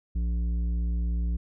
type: tone with tanh clipping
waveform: triangle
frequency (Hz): 58.4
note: A#1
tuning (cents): +4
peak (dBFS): -26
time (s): 0.15-1.37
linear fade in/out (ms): 10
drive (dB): 13
effects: none